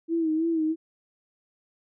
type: tone with vibrato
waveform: sine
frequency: 322.9 Hz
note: E4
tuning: 36 cents flat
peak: -22 dBFS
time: 0.08-0.76 s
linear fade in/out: 50 ms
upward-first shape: sine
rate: 3.1 Hz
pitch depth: 61 cents each way
effects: none